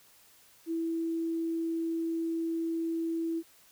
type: tone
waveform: sine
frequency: 329.6 Hz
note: E4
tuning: in tune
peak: -29 dBFS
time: 0.66-3.43 s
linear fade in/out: 50 ms
effects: white hiss -60 dBFS RMS until 3.71 s